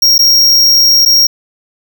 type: tone with dropouts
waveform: square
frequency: 5588 Hz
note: F8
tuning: in tune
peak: -5 dBFS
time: 0.02-1.27 s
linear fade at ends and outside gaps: 5 ms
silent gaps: 0.181-0.191 / 1.052-1.059 s
effects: none